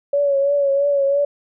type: tone with vibrato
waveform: sine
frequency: 562 Hz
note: C#5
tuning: 24 cents sharp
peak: -14 dBFS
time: 0.13-1.25 s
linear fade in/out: 5 ms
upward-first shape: triangle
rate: 3 Hz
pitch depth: 46 cents each way
effects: none